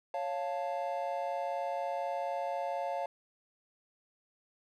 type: chord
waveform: triangle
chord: Db augmented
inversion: none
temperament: equal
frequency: 554.4 / 698.5 / 880 Hz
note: Db5 / F5 / A5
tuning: 0 / 0 / 0 cents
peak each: -35 / -34 / -37 dBFS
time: 0.14-3.06 s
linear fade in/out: 2 ms
effects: none